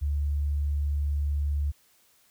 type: tone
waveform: sine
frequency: 72.4 Hz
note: D2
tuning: 24 cents flat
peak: -24 dBFS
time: 0.01-1.72 s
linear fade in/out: 20 ms
effects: white hiss -63 dBFS RMS until 2.3 s